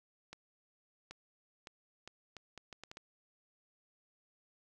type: accelerating click train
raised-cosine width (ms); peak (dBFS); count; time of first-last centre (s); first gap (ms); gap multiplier
0.2; -30; 10; 0.33-2.971; 780; 0.72
effects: none